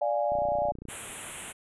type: chord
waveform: sine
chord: D diminished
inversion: none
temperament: equal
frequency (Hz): 587.3 / 698.5 / 830.6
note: D5 / F5 / Ab5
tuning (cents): 0 / 0 / 0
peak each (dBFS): -27 / -30 / -31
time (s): 0.01-0.72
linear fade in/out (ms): 10
type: click train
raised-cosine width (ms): 3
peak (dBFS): -29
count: 18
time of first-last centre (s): 0.32-0.887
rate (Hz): 30
type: band-stop noise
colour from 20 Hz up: white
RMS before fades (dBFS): -37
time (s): 0.88-1.53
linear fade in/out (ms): 20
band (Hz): 3300 to 7600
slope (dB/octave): 48
effects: resampled to 24000 Hz